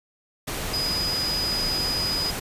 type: tone in noise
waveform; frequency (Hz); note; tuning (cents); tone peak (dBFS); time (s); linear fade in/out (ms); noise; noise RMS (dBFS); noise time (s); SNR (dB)
sine; 4962; D#8; -6; -24; 0.73-2.31; 10; pink; -30; 0.47-2.4; +3
effects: resampled to 32000 Hz